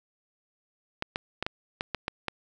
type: clicks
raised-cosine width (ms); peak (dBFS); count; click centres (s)
0.3; -13; 8; 1.024 / 1.159 / 1.426 / 1.465 / 1.809 / 1.947 / 2.081 / 2.283
effects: none